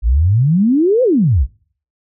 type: exponential two-way sweep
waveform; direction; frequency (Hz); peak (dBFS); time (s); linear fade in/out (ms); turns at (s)
sine; up then down; 51 to 530 to 51; -9; 0.02-1.47; 50; 1.03
effects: noise-tail reverb RT60 0.5 s tail -24 dB re dry